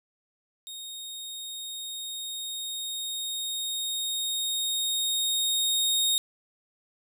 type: tone with level ramp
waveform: sawtooth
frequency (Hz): 3720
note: A#7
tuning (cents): -4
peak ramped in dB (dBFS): -35 to -19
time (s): 0.67-6.18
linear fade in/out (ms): 0
effects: none